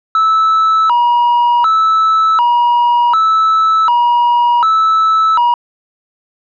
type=tone with vibrato; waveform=sine; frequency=1120 Hz; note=C#6; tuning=18 cents sharp; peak=-5 dBFS; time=0.15-5.54 s; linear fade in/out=2 ms; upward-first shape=square; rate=0.67 Hz; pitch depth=270 cents each way; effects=tanh soft clip ceiling -7 dBFS